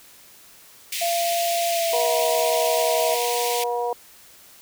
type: high-pass noise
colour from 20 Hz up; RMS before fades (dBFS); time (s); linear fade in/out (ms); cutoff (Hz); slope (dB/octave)
pink; -28; 0.92-3.64; 5; 2100; 48
type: tone with pitch glide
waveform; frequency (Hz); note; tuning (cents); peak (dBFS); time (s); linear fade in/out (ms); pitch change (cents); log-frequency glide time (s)
sine; 685 to 648.8; F5 to E5; -34 to -28; -21; 1.01-3.15; 10; -94; 1.69-2.16
type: harmonic tone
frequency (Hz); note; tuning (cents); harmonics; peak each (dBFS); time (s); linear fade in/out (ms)
240; B3; -49; 2 / 3 / 4; -25 / -27 / -28; 1.93-3.93; 2
effects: white hiss -49 dBFS RMS until 4.61 s